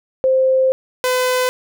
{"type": "tone pair in turn", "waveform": ["sine", "sawtooth"], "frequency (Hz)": [523.3, 505.8], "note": ["C5", "B4"], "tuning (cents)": [0, 41], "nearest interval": "minor second", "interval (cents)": 59, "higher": "first", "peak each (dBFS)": -11, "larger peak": "neither", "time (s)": [[0.24, 0.72], [1.04, 1.49]], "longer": "first", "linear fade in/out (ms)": 0, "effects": []}